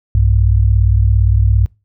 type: tone pair together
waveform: sine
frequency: 61.74 / 99.24 Hz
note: B1 / G2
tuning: 0 / +22 cents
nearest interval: minor sixth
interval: 822 cents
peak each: -11 dBFS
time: 0.15-1.66 s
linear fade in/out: 0 ms
effects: noise-tail reverb RT60 0.3 s tail -24 dB re dry